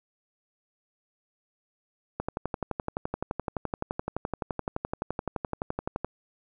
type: click train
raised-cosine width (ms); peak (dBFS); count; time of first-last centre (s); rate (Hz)
1; -15; 46; 2.2-6.046; 11.7
effects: none